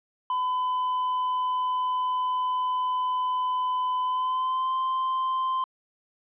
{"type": "tone with pitch glide", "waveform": "triangle", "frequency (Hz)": [1008, 1040.5], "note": ["B5", "C6"], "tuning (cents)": [35, -10], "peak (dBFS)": -22, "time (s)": [0.3, 5.64], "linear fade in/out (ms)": 2, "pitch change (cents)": 55, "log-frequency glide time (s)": [4.03, 4.75], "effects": ["resampled to 8000 Hz"]}